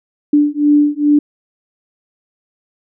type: beating tone pair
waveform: sine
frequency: 292.6 / 295 Hz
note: D4 / D4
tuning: -6 / +8 cents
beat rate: 2.4 Hz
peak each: -12 dBFS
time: 0.33-1.19 s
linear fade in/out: 5 ms
effects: none